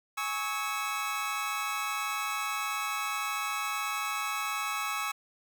25% pulse chord, C# minor, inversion second, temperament equal with one note detuned, 830.6 / 1108.7 / 1295.1 Hz, G#5 / C#6 / E6, 0 / 0 / -31 cents, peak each -35 / -31 / -30 dBFS, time 0.17-5.12 s, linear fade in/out 10 ms, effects none

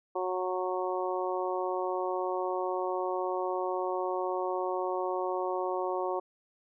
harmonic tone, 183.8 Hz, F#3, 11 cents flat, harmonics 2 / 3 / 4 / 5 / 6, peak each -33 / -35 / -36 / -37 / -38 dBFS, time 0.15-6.2 s, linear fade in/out 10 ms, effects none

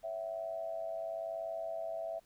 sine tone with amplitude modulation, 659.3 Hz, E5, in tune, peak -33 dBFS, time 0.03-2.2 s, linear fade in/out 20 ms, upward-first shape sine, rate 101 Hz, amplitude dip 75%, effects pink hiss -69 dBFS RMS until 2.25 s

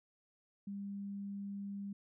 sine tone, 200 Hz, G3, 35 cents sharp, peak -40 dBFS, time 0.67-1.93 s, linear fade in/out 5 ms, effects none

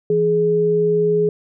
sine tone pair together, 166.68 / 420 Hz, E3 / G#4, +19 / +19 cents, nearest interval octave + major third, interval 1600 cents, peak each -22 / -14 dBFS, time 0.1-1.29 s, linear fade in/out 2 ms, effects none

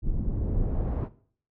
brown noise with low-pass filter sweep, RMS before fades -27 dBFS, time 0.02-1.09 s, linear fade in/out 50 ms, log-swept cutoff 260 to 930 Hz, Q 0.77, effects noise-tail reverb RT60 0.5 s tail -17 dB re dry

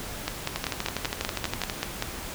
two click trains, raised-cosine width 0.2 ms, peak -9 / -10 dBFS, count 10 / 15, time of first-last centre 0.28-2.024 / 0.56-1.698 s, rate 5.16 / 12.3 Hz, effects pink hiss -37 dBFS RMS until 2.34 s

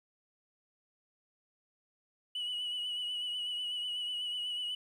sine tone with vibrato, 2945 Hz, F#7, 9 cents flat, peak -32 dBFS, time 2.35-4.75 s, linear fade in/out 5 ms, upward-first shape triangle, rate 8.1 Hz, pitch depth 41 cents each way, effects tanh soft clip ceiling -32 dBFS + 11-bit

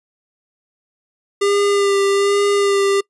square tone with vibrato, 400.6 Hz, G4, 38 cents sharp, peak -14 dBFS, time 1.41-3.01 s, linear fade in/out 10 ms, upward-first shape sine, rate 1.2 Hz, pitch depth 20 cents each way, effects noise-tail reverb RT60 0.1 s tail -24 dB re dry + resampled to 24000 Hz

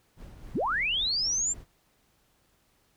brown noise with tremolo, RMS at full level -44 dBFS, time 0.16-1.66 s, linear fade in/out 50 ms, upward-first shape sine, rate 3.7 Hz, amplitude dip 40%
sine linear sweep, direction up, 65.41 to 7459 Hz, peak -25 dBFS, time 0.54-1.54 s, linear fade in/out 20 ms
effects pink hiss -68 dBFS RMS until 2.96 s

